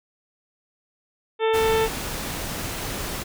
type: harmonic tone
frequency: 444.4 Hz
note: A4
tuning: 17 cents sharp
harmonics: 1 / 2 / 3 / 4 / 5 / 6 / 7 / 8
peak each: -19 / -26 / -32 / -34 / -35 / -36 / -39 / -36 dBFS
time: 1.39-1.89 s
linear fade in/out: 50 ms
type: noise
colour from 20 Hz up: pink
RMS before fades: -30 dBFS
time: 1.53-3.24 s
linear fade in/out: 20 ms
effects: none